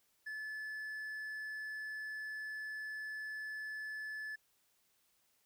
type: tone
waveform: triangle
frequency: 1730 Hz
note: A6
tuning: 30 cents flat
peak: -39 dBFS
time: 0.26-4.36 s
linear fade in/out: 10 ms
effects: white hiss -75 dBFS RMS until 5.45 s